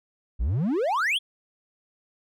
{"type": "exponential sweep", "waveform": "triangle", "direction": "up", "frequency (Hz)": [49.07, 3520], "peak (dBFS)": -20, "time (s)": [0.39, 1.19], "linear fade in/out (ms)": 20, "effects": []}